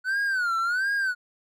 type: tone with vibrato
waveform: triangle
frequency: 1480 Hz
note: F#6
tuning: in tune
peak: -21 dBFS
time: 0.04-1.15 s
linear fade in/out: 50 ms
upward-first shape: sine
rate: 1.4 Hz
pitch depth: 170 cents each way
effects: none